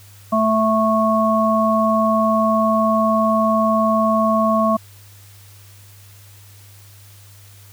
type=harmonic tone; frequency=220 Hz; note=A3; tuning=in tune; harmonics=1 / 3 / 5; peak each=-18 / -18 / -18 dBFS; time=0.32-4.77 s; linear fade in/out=10 ms; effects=added 100 Hz sine -43 dBFS peak until 7.72 s + white hiss -48 dBFS RMS until 7.72 s